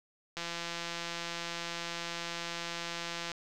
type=click train; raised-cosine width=0.2 ms; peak=-20 dBFS; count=502; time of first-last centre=0.37-3.317 s; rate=170 Hz; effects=none